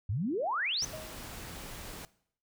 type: exponential sweep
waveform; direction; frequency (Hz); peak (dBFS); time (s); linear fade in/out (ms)
sine; up; 87.31 to 6380; -29; 0.09-0.85; 5
type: noise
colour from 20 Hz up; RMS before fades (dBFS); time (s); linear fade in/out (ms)
pink; -44; 0.82-2.05; 0
type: tone with exponential decay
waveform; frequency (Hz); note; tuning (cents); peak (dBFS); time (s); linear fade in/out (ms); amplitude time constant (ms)
sine; 627; D#5; +13; -38; 0.93-1.25; 5; 68
effects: noise-tail reverb RT60 0.6 s tail -19 dB re dry